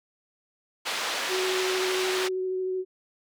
white band-pass noise, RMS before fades -30 dBFS, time 0.85-2.29 s, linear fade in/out 20 ms, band 460 to 3900 Hz, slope 12 dB/octave
sine tone with vibrato, 372.7 Hz, F#4, 13 cents sharp, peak -26 dBFS, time 1.28-2.85 s, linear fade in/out 50 ms, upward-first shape triangle, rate 13 Hz, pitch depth 15 cents each way
effects none

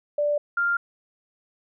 sine tone pair in turn, 587.3 / 1396.8 Hz, D5 / F6, 0 / 0 cents, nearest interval octave + minor third, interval 1500 cents, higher second, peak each -20 / -20 dBFS, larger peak neither, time 0.18-0.38 / 0.57-0.77 s, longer neither, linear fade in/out 5 ms, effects none

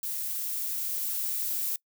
violet noise with level ramp, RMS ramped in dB -33 to -30 dBFS, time 0.03-1.76 s, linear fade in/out 2 ms, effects noise-tail reverb RT60 0.1 s tail -23 dB re dry

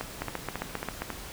two click trains, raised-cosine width 0.5 ms, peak -17 / -15 dBFS, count 5 / 7, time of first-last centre 0.01-1.103 / 0.22-1.02 s, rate 3.66 / 7.5 Hz, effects pink hiss -42 dBFS RMS until 1.32 s

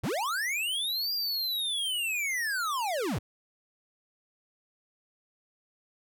square linear two-way sweep, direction up then down, 65.41 to 4858 to 65.41 Hz, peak -29 dBFS, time 0.03-3.19 s, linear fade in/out 10 ms, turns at 1.13 s, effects none

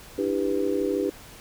sine chord, E minor seventh, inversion third, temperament just, 296.7 / 329.6 / 395.6 / 494.4 Hz, D4 / E4 / G4 / B4, +18 / 0 / +16 / +2 cents, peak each -28 / -31 / -26 / -29 dBFS, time 0.18-1.1 s, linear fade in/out 5 ms, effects pink hiss -46 dBFS RMS until 1.4 s

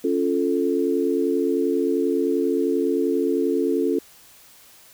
sine chord, Db augmented, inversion none, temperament equal with one note detuned, 277.2 / 347.2 / 440 Hz, Db4 / F4 / A4, 0 / -10 / 0 cents, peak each -23 dBFS, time 0.04-3.99 s, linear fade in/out 5 ms, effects white hiss -50 dBFS RMS until 4.93 s

